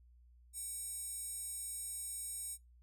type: tone with high-pass filter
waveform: square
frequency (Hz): 766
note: G5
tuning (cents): -40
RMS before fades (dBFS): -43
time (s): 0.53-2.58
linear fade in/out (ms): 50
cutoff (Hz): 8600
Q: 5.9
effects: noise-tail reverb RT60 0.2 s tail -22 dB re dry + added 60 Hz sine -60 dBFS peak until 2.82 s